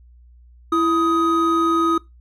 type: tone pair together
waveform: triangle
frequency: 332.1 / 1253.8 Hz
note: E4 / D#6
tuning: +13 / +13 cents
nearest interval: octave + major seventh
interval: 2300 cents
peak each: -16 dBFS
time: 0.72-1.98 s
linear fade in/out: 5 ms
effects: noise-tail reverb RT60 0.2 s tail -22 dB re dry + added 60 Hz sine -45 dBFS peak until 2.2 s